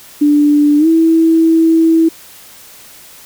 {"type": "tone with pitch glide", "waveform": "sine", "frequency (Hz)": [293.7, 325.9], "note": ["D4", "E4"], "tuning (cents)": [0, -20], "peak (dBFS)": -6, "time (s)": [0.21, 2.09], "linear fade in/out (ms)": 10, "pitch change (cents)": 180, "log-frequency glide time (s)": [0.78, 0.87], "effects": ["white hiss -38 dBFS RMS until 3.25 s"]}